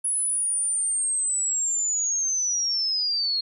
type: linear sweep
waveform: sine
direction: down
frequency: 10340 to 4234 Hz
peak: -22 dBFS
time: 0.04-3.41 s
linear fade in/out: 10 ms
effects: none